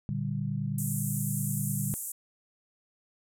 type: chord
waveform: sine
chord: G minor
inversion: first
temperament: equal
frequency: 116.54 / 146.83 / 196 Hz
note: Bb2 / D3 / G3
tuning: 0 / 0 / 0 cents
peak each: -34 / -32 / -34 dBFS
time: 0.09-1.94 s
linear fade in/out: 0 ms
type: band-pass noise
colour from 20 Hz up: pink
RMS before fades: -37 dBFS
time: 0.78-2.12 s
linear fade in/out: 5 ms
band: 7500 to 14000 Hz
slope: 48 dB/octave
effects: none